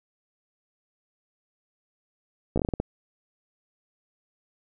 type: slowing click train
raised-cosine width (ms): 2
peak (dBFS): -12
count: 8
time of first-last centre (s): 2.56-2.8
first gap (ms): 15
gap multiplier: 1.27
effects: none